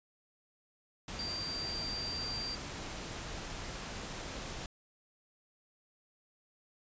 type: tone in noise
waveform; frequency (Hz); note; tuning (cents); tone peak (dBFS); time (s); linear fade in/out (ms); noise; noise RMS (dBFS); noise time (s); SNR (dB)
sine; 4713; D8; +5; -37; 1.19-2.55; 2; pink; -42; 1.08-4.66; +2
effects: resampled to 16000 Hz